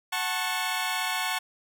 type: chord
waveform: 15% pulse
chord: F# minor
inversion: none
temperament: equal with one note detuned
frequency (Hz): 740 / 880 / 1091.6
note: F#5 / A5 / C#6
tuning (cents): 0 / 0 / -27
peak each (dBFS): -25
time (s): 0.12-1.39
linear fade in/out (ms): 10
effects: none